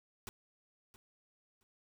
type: noise with echo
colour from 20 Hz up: pink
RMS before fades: -45 dBFS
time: 0.27-0.29 s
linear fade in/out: 0 ms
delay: 670 ms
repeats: 2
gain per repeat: -15 dB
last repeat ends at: 1.63 s
effects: none